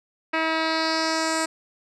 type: tone with low-pass filter sweep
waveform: 10% pulse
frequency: 321.2 Hz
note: E4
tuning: 45 cents flat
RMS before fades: -24 dBFS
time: 0.33-1.46 s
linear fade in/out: 10 ms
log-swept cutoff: 2800 to 8200 Hz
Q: 2.8
effects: none